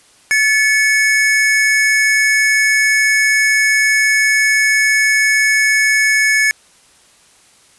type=tone pair together; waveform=square; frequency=1732.1 / 2217 Hz; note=A6 / C#7; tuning=-28 / 0 cents; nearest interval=major third; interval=428 cents; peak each=-14 dBFS; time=0.31-6.51 s; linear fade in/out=0 ms; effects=white hiss -49 dBFS RMS until 7.78 s + resampled to 24000 Hz